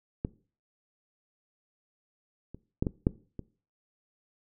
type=clicks; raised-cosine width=3 ms; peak=-16 / -29 / -13 / -15 / -9 / -24 dBFS; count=6; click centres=0.249 / 2.546 / 2.825 / 2.868 / 3.069 / 3.393 s; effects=noise-tail reverb RT60 0.4 s tail -20 dB re dry